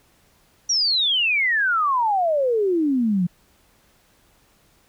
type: exponential sweep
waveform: sine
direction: down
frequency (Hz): 5840 to 169.2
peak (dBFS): -17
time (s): 0.69-3.27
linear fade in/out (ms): 10
effects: pink hiss -59 dBFS RMS until 4.88 s